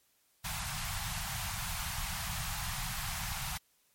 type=band-stop noise; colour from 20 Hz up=pink; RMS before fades=-37 dBFS; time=0.44-3.58 s; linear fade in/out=10 ms; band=180 to 720 Hz; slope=48 dB/octave; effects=white hiss -71 dBFS RMS until 3.94 s + MP3 64 kbps